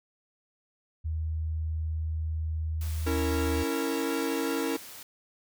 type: tone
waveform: sine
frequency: 79.3 Hz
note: D#2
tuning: 33 cents sharp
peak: -28 dBFS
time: 1.04-3.64 s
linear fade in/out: 20 ms
type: noise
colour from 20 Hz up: white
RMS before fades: -45 dBFS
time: 2.81-5.03 s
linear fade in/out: 2 ms
type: chord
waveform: 45% pulse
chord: A# diminished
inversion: first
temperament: equal with one note detuned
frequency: 277.2 / 329.6 / 461.1 Hz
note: C#4 / E4 / A#4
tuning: 0 / 0 / -19 cents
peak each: -32 dBFS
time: 3.06-4.77 s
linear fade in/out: 10 ms
effects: none